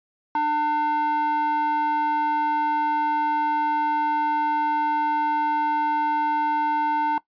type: tone with band-pass filter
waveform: square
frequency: 300 Hz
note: D4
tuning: 37 cents sharp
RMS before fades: -22 dBFS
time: 0.35-7.18 s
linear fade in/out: 2 ms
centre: 1000 Hz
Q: 5.5
effects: noise-tail reverb RT60 0.1 s tail -19 dB re dry + resampled to 11025 Hz